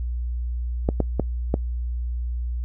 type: clicks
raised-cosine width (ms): 2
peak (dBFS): -7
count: 4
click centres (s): 0.889 / 1.003 / 1.197 / 1.541
effects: noise-tail reverb RT60 0.1 s tail -24 dB re dry + added 60 Hz sine -24 dBFS peak until 2.64 s